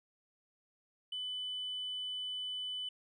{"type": "tone", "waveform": "triangle", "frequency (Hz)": 3000, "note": "F#7", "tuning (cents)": 23, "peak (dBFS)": -34, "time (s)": [1.12, 2.89], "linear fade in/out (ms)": 5, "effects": ["tanh soft clip ceiling -34 dBFS", "resampled to 22050 Hz"]}